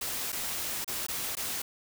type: noise with dropouts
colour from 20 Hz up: white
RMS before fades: -34 dBFS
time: 0.01-1.62 s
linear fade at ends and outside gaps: 5 ms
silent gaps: 0.321-0.326 / 0.845-0.877 / 1.067-1.084 / 1.354-1.369 s
effects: none